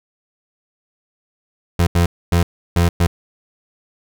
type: tone bursts at uneven times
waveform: 30% pulse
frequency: 86.1 Hz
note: F2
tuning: 24 cents flat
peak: -9 dBFS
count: 5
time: 1.79-1.87 / 1.95-2.06 / 2.32-2.43 / 2.76-2.89 / 3-3.07 s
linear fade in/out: 5 ms
effects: none